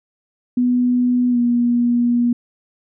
sine tone with pitch glide, 246.9 to 240.1 Hz, B3 to B3, 0 to -49 cents, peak -13 dBFS, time 0.57-2.33 s, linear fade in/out 5 ms, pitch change -49 cents, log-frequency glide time 1.3-1.38 s, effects none

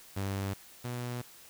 sawtooth tone pair in turn, 98 / 122.08 Hz, G2 / B2, 0 / -20 cents, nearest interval major third, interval 380 cents, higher second, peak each -28 / -31 dBFS, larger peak first, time 0.16-0.54 / 0.84-1.22 s, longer neither, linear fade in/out 10 ms, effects white hiss -54 dBFS RMS until 1.49 s

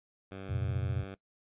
10% pulse tone with pitch glide, 96.3 to 96.86 Hz, G2 to G2, -30 to -20 cents, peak -33 dBFS, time 0.31-1.15 s, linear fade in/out 10 ms, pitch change +10 cents, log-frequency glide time 0.61-1 s
sine chord, F suspended fourth, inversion none, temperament equal, 87.31 / 116.54 / 130.81 Hz, F2 / Bb2 / C3, 0 / 0 / 0 cents, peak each -34 / -34 / -37 dBFS, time 0.49-1.04 s, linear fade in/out 10 ms
effects noise-tail reverb RT60 0.1 s tail -20 dB re dry + resampled to 8000 Hz

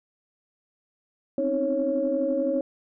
sine tone cluster, 257.9 / 269.7 / 312.8 / 551 Hz, C4 / C#4 / D#4 / C#5, -25 / -47 / +9 / -11 cents, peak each -32 / -29 / -29 / -24 dBFS, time 1.38-2.61 s, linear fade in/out 2 ms, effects tanh soft clip ceiling -12 dBFS

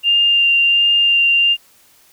sine tone with vibrato, 2794 Hz, F7, in tune, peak -10 dBFS, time 0.03-1.57 s, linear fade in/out 50 ms, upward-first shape sine, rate 1.4 Hz, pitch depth 10 cents each way, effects white hiss -51 dBFS RMS until 2.12 s

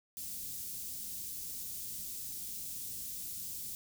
white band-stop noise, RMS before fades -42 dBFS, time 0.17-3.75 s, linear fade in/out 0 ms, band 200 to 6000 Hz, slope 12 dB/octave, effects none

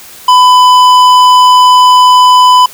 triangle tone with tanh clipping, 1001 Hz, B5, 23 cents sharp, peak -3 dBFS, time 0.28-2.66 s, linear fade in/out 5 ms, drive 17 dB, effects white hiss -32 dBFS RMS until 2.73 s

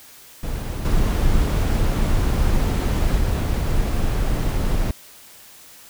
brown noise with level steps, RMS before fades -25 / -18 / -20 dBFS, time 0.43-4.91 s, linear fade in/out 2 ms, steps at 0.85 / 3.18 s, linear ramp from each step 2 ms, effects white hiss -45 dBFS RMS until 5.89 s

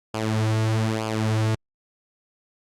sawtooth tone with flanger, 110 Hz, A2, in tune, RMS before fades -23 dBFS, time 0.14-1.55 s, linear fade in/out 5 ms, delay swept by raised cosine 0.51 to 5.21 ms, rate 1.1 Hz, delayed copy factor -0.7, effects low-pass 9000 Hz 12 dB/octave + Opus 48 kbps

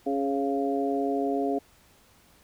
harmonic tone with a mistuned harmonic, 138.7 Hz, C#3, 1 cent sharp, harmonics 2 / 3 / 4 / 5, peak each -28 / -29 / -35 / -30 dBFS, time 0.06-1.59 s, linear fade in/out 10 ms, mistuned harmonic 4, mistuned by -22 cents, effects pink hiss -59 dBFS RMS until 2.43 s

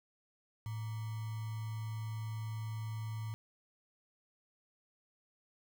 sine tone with sample-and-hold, 110 Hz, A2, in tune, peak -37 dBFS, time 0.66-3.34 s, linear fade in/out 0 ms, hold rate 1050 Hz, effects none

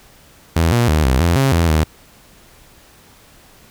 sawtooth tone with pitch steps, 82.6 / 119.3 / 77.3 / 64.6 / 85.1 / 135.4 / 84.2 / 78.2 Hz, E2 / A#2 / D#2 / C2 / F2 / C#3 / E2 / D#2, +4 / +41 / -11 / -21 / -44 / -40 / +37 / +9 cents, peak -8 dBFS, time 0.56-1.84 s, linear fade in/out 5 ms, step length 160 ms, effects pink hiss -47 dBFS RMS until 3.7 s

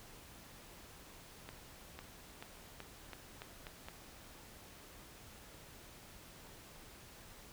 accelerating click train, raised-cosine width 0.3 ms, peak -30 dBFS, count 8, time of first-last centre 1.49-3.885 s, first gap 500 ms, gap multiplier 0.87, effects pink hiss -56 dBFS RMS until 7.52 s

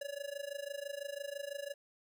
square tone with amplitude modulation, 567 Hz, C#5, 39 cents sharp, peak -37 dBFS, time 0.01-1.74 s, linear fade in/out 5 ms, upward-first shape sine, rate 26 Hz, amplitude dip 90%, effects none

